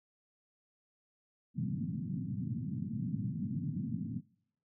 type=band-pass noise; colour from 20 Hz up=pink; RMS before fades=-37 dBFS; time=1.54-4.22 s; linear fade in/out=50 ms; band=110 to 250 Hz; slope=48 dB/octave; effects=noise-tail reverb RT60 0.7 s tail -24 dB re dry